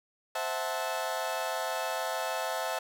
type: chord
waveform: 30% pulse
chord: F# half-diminished seventh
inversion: second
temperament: equal with one note detuned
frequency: 523.3 / 653.6 / 740 / 880 Hz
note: C5 / E5 / F#5 / A5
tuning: 0 / -15 / 0 / 0 cents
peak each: -35 / -32 / -35 / -34 dBFS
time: 0.35-2.79 s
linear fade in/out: 5 ms
effects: none